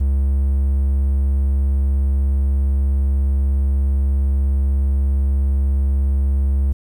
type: tone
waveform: triangle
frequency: 68.4 Hz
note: C#2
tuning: 23 cents flat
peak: -12 dBFS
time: 0-6.73 s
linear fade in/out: 10 ms
effects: 9-bit